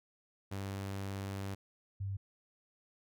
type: tone pair in turn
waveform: sawtooth / sine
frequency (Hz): 98 / 98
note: G2 / G2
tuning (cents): 0 / 0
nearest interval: unison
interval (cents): 0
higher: neither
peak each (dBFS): -34 / -35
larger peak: first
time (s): 0.51-1.55 / 2-2.17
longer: first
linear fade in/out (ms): 10
effects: none